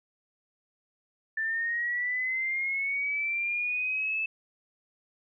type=linear sweep; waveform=sine; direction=up; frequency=1764 to 2629 Hz; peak=-27 dBFS; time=1.37-4.26 s; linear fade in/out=5 ms; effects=none